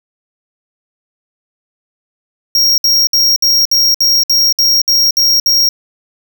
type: tone bursts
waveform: square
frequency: 5588 Hz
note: F8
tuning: in tune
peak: -8 dBFS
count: 11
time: 2.55-5.69 s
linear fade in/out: 2 ms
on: 230 ms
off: 61 ms
effects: none

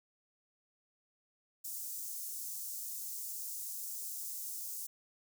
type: high-pass noise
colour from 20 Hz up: white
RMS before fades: -42 dBFS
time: 1.64-4.87 s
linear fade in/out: 10 ms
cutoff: 6100 Hz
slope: 24 dB/octave
effects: none

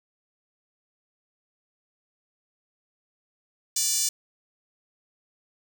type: tone with high-pass filter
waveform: 5% pulse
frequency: 587.3 Hz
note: D5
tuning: in tune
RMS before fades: -25 dBFS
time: 3.76-4.09 s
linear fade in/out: 5 ms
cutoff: 6900 Hz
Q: 1.2
effects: none

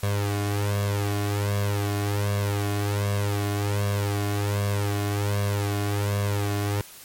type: tone with flanger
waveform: sawtooth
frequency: 101.9 Hz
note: G#2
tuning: 32 cents flat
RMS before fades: -25 dBFS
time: 0.03-6.81 s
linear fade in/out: 0 ms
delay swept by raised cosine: 1.8 to 2.8 ms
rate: 1.3 Hz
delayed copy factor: +1
effects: white hiss -45 dBFS RMS until 7.04 s + MP3 64 kbps

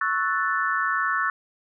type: chord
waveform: sine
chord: F# minor seventh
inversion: second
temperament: equal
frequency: 1108.7 / 1318.5 / 1480 / 1760 Hz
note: C#6 / E6 / F#6 / A6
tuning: 0 / 0 / 0 / 0 cents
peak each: -27 dBFS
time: 0.01-1.3 s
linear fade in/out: 2 ms
effects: none

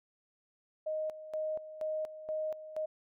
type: tone with tremolo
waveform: sine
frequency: 622.3 Hz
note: D#5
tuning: in tune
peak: -32 dBFS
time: 0.86-2.86 s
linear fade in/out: 10 ms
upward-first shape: square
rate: 2.1 Hz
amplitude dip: 75%
effects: none

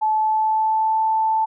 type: tone with pitch glide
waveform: sine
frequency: 866 to 881.1 Hz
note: A5 to A5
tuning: -28 to +2 cents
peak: -16 dBFS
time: 0.01-1.46 s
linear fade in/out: 20 ms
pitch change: +30 cents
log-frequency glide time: 0.12-1.01 s
effects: none

